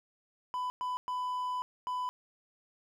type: tone bursts at uneven times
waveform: triangle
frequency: 999 Hz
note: B5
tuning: 20 cents sharp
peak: -30 dBFS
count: 4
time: 0.54-0.7 / 0.81-0.97 / 1.08-1.62 / 1.87-2.09 s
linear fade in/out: 0 ms
effects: none